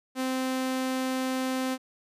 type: tone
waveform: sawtooth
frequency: 259.7 Hz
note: C4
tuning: 13 cents flat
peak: -23 dBFS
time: 0.15-1.78 s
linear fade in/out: 50 ms
effects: resampled to 32000 Hz